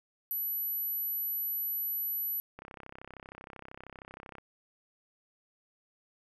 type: tone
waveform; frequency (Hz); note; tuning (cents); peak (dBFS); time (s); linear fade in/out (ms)
sine; 11840; F#9; 0; -31; 0.31-2.4; 0
type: click train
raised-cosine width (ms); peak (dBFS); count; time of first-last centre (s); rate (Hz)
0.5; -30; 60; 2.59-4.383; 32.9
effects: 11-bit